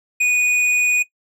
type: tone with tanh clipping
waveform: triangle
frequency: 2471 Hz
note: D#7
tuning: 13 cents flat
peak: -15 dBFS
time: 0.2-1.03 s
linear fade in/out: 10 ms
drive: 15 dB
effects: noise-tail reverb RT60 0.1 s tail -19 dB re dry + low-pass 12000 Hz 12 dB/octave